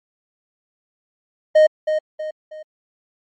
triangle tone with echo, 619 Hz, D#5, 9 cents flat, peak -6 dBFS, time 1.55-1.67 s, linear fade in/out 10 ms, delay 320 ms, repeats 3, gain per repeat -8 dB, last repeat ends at 2.63 s, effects MP3 32 kbps

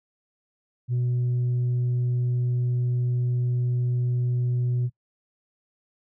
sine tone, 123.1 Hz, B2, 5 cents flat, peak -19 dBFS, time 0.88-4.9 s, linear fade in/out 50 ms, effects noise-tail reverb RT60 0.1 s tail -23 dB re dry + tanh soft clip ceiling -20 dBFS

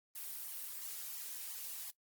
blue noise with flanger, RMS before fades -45 dBFS, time 0.15-1.91 s, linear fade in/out 10 ms, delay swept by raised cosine 0.94 to 5.14 ms, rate 2.9 Hz, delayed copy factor +0.85, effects noise-tail reverb RT60 0.1 s tail -20 dB re dry + Opus 32 kbps

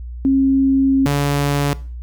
sine / sawtooth tone pair in turn, 269.6 / 142.82 Hz, C#4 / D3, -48 / -48 cents, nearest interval major seventh, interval 1100 cents, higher first, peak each -11 dBFS, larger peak neither, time 0.25-1.06 / 1.06-1.73 s, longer first, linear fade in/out 0 ms, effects noise-tail reverb RT60 0.4 s tail -19 dB re dry + added 60 Hz sine -27 dBFS peak until 2.02 s

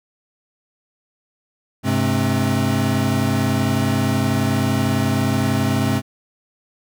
square tone cluster, 100.9 / 131.8 / 213.5 / 266.1 Hz, G#2 / C3 / G#3 / C4, -49 / +13 / +48 / +29 cents, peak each -23 dBFS, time 1.83-6.02 s, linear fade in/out 50 ms, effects none

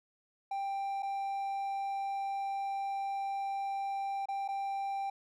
triangle tone with dropouts, 788 Hz, G5, 9 cents sharp, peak -31 dBFS, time 0.51-5.1 s, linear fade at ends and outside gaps 5 ms, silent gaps 1.024-1.029 / 4.257-4.285 / 4.479-4.486 s, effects none

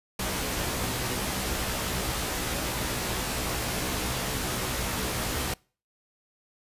pink noise with comb filter, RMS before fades -30 dBFS, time 0.19-5.54 s, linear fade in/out 5 ms, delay 16 ms, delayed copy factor +0.7, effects noise-tail reverb RT60 0.4 s tail -26 dB re dry + resampled to 32000 Hz

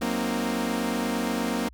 sawtooth chord, C half-diminished seventh, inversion second, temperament equal with one note detuned, 185 / 233.1 / 261.6 / 308.3 Hz, Gb3 / Bb3 / C4 / Eb4, 0 / 0 / 0 / -16 cents, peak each -30 / -24 / -27 / -30 dBFS, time 0.01-1.69 s, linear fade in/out 10 ms, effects added 60 Hz sine -47 dBFS peak until 1.73 s

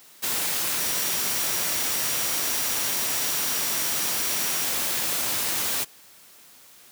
sine tone in noise, 5710 Hz, F8, 37 cents sharp, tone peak -35 dBFS, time 0.78-4.65 s, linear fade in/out 20 ms, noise white, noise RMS -26 dBFS, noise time 0.22-5.85 s, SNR -12 dB, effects white hiss -51 dBFS RMS until 6.91 s + high-pass 100 Hz 12 dB/octave

